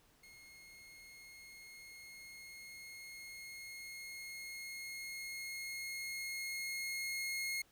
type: tone with level ramp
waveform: sawtooth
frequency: 2153 Hz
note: C7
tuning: 49 cents sharp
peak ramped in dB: -53 to -33 dBFS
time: 0.23-7.62 s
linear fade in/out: 5 ms
effects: pink hiss -69 dBFS RMS until 7.71 s